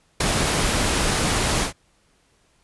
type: noise with ADSR envelope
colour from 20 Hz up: pink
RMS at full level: -18 dBFS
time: 0.2-1.73 s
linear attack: 7 ms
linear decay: 7 ms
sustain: -3 dB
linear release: 110 ms
effects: pink hiss -62 dBFS RMS until 2.63 s + resampled to 24000 Hz